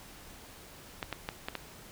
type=clicks; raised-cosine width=0.3 ms; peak=-18 dBFS; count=5; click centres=1.028 / 1.127 / 1.289 / 1.485 / 1.553 s; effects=pink hiss -51 dBFS RMS until 1.91 s